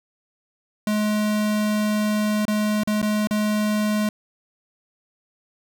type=tone with dropouts; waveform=square; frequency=211.5 Hz; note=G#3; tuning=32 cents sharp; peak=-20 dBFS; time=0.87-4.09 s; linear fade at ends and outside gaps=2 ms; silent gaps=2.453-2.48 / 2.835-2.874 / 3.017-3.027 / 3.272-3.309 s; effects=none